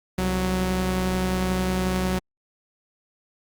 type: tone pair together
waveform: sawtooth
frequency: 65.41 / 185 Hz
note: C2 / F#3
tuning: 0 / 0 cents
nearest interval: octave + tritone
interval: 1800 cents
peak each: -24 / -19 dBFS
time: 0.18-2.19 s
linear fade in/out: 5 ms
effects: Opus 48 kbps